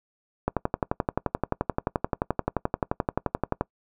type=click train; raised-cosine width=1 ms; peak=-9 dBFS; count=37; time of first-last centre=0.48-3.61 s; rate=11.5 Hz; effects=noise-tail reverb RT60 0.1 s tail -22 dB re dry